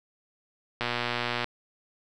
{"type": "click train", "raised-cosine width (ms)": 0.3, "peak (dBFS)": -12, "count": 77, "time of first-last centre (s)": [0.81, 1.443], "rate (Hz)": 120, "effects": []}